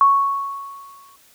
sine tone with exponential decay, 1108.7 Hz, C#6, in tune, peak -8 dBFS, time 0.01-1.16 s, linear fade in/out 1 ms, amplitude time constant 250 ms, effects white hiss -53 dBFS RMS until 1.34 s

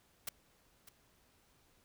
white noise with echo, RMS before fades -39 dBFS, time 0.27-0.29 s, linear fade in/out 5 ms, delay 600 ms, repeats 1, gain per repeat -15 dB, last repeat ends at 0.89 s, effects pink hiss -70 dBFS RMS until 1.84 s

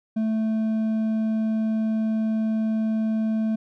triangle tone with hard clipping, 220 Hz, A3, in tune, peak -22 dBFS, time 0.16-3.56 s, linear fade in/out 10 ms, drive 7 dB, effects none

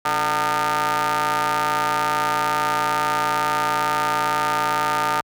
sawtooth ring-modulated tone, 155.56 Hz, D#3, in tune, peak -12 dBFS, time 0.05-5.21 s, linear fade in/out 5 ms, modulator 1060 Hz, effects high-pass 60 Hz 12 dB/octave

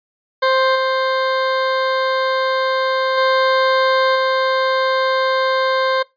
20% pulse tone with level steps, 525 Hz, C5, 6 cents sharp, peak -8 / -11 / -8 / -10 dBFS, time 0.42-6.03 s, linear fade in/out 10 ms, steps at 0.75 / 3.17 / 4.15 s, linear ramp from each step 10 ms, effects noise-tail reverb RT60 0.2 s tail -21 dB re dry + resampled to 11025 Hz

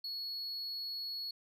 sine tone, 4360 Hz, C#8, 29 cents flat, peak -35 dBFS, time 0.04-1.31 s, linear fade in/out 5 ms, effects tanh soft clip ceiling -37 dBFS

